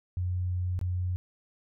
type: tone with dropouts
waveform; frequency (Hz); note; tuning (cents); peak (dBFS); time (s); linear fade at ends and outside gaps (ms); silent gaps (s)
sine; 90.3; F#2; -42; -27; 0.17-1.16; 0; 0.791-0.813
effects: none